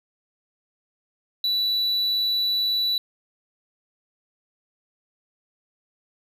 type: tone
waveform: triangle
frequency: 3951 Hz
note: B7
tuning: in tune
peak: -19 dBFS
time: 1.44-2.98 s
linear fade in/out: 2 ms
effects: none